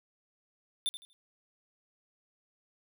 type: tone with echo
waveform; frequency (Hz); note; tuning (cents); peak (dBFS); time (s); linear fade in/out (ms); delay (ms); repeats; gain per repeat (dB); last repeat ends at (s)
square; 3561; A7; +20; -29; 0.86-0.89; 0; 80; 3; -12; 1.13
effects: none